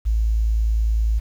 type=tone; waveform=sine; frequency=55 Hz; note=A1; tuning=in tune; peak=-16 dBFS; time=0.05-1.2 s; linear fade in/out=20 ms; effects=8-bit